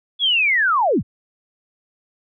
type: linear sweep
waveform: sine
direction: down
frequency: 3438 to 49.34 Hz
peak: -14 dBFS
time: 0.19-1.03 s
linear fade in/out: 50 ms
effects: none